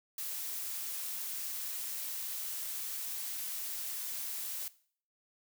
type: noise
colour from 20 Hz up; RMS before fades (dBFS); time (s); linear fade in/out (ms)
blue; -39; 0.18-4.68; 2
effects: noise-tail reverb RT60 0.5 s tail -18 dB re dry